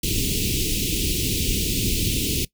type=band-stop noise; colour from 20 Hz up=pink; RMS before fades=-23 dBFS; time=0.03-2.45 s; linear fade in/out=5 ms; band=420 to 2500 Hz; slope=48 dB/octave; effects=noise-tail reverb RT60 0.1 s tail -20 dB re dry